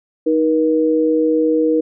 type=tone pair together; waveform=sine; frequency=313.2 / 478.7 Hz; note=D#4 / A#4; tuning=+11 / +46 cents; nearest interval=perfect fifth; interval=735 cents; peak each=-15 dBFS; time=0.26-1.81 s; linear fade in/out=10 ms; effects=none